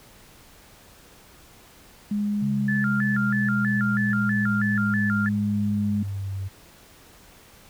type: tone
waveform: sine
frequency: 206.4 Hz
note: G#3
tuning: 10 cents flat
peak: -22 dBFS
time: 2.11-6.03 s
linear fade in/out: 5 ms
type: exponential sweep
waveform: sine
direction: down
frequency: 138.59 to 95.8 Hz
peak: -27 dBFS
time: 2.41-6.49 s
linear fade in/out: 20 ms
type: tone with vibrato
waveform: sine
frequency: 1559 Hz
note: G6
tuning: 10 cents flat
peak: -25 dBFS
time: 2.68-5.29 s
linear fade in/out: 5 ms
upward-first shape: square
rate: 3.1 Hz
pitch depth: 190 cents each way
effects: pink hiss -51 dBFS RMS until 7.69 s